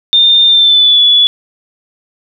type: tone with pitch glide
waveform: sine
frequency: 3616 to 3425 Hz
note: A7 to A7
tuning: +47 to -47 cents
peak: -4 dBFS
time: 0.13-1.27 s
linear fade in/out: 0 ms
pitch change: -94 cents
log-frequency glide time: 0.46-1.01 s
effects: none